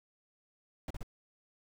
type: noise bursts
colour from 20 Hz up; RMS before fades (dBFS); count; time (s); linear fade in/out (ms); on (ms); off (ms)
brown; -39; 3; 0.88-1.031; 2; 25; 38
effects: none